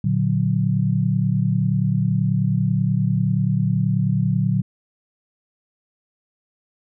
sine chord, Bb augmented, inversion none, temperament equal, 116.54 / 146.83 / 185 Hz, Bb2 / D3 / F#3, 0 / 0 / 0 cents, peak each -21 dBFS, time 0.04-4.62 s, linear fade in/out 5 ms, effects none

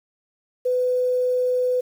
sine tone with quantisation, 501 Hz, B4, 25 cents sharp, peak -18 dBFS, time 0.65-1.81 s, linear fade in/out 10 ms, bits 8, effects none

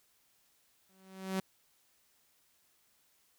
sawtooth tone with exponential growth, 189.9 Hz, F#3, 45 cents sharp, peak -26 dBFS, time 0.89-1.4 s, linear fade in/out 5 ms, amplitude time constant 110 ms, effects white hiss -71 dBFS RMS until 3.38 s

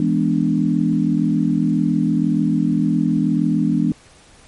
sine chord, E dominant seventh, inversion none, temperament equal with one note detuned, 165.86 / 207.7 / 246.9 / 293.7 Hz, E3 / G#3 / B3 / D4, +11 / 0 / 0 / 0 cents, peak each -20 dBFS, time 0-3.92 s, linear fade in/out 2 ms, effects pink hiss -48 dBFS RMS until 4.47 s + MP3 48 kbps

